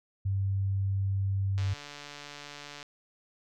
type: tone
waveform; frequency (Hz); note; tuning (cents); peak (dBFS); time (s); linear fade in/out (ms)
sine; 97.5; G2; -9; -26; 0.25-1.74; 10
type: click train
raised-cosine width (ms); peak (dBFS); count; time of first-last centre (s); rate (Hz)
0.2; -26; 182; 1.58-2.828; 145
effects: none